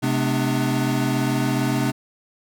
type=tone cluster; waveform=square; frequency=131.2 / 213.7 / 251.2 / 298.2 Hz; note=C3 / G#3 / B3 / D4; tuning=+5 / +50 / +30 / +27 cents; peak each=-24 / -28 / -26 / -26 dBFS; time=0.02-1.92 s; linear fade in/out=20 ms; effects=none